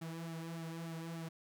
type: tone with flanger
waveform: sawtooth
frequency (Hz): 164.81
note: E3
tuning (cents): 0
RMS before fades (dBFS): -44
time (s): 0.01-1.29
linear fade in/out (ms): 10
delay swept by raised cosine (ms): 1.9 to 4.7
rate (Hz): 3.4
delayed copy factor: -0.7
effects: none